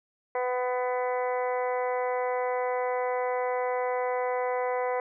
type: harmonic tone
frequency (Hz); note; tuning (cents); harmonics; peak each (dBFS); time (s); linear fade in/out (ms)
250; B3; +21; 2 / 3 / 4 / 5 / 6 / 7 / 8 / 9; -28 / -32 / -34 / -44 / -44 / -48 / -39 / -48; 0.35-5; 2
effects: none